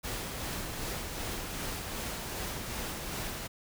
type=noise with tremolo; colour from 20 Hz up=pink; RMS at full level=-36 dBFS; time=0.03-3.48 s; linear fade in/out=20 ms; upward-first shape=sine; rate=2.6 Hz; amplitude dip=30%; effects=none